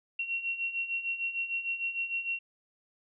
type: beating tone pair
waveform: sine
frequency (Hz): 2730 / 2736.6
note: F7 / F7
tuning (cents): -40 / -36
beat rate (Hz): 6.6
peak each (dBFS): -37 / -32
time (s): 0.19-2.39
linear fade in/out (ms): 5
effects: none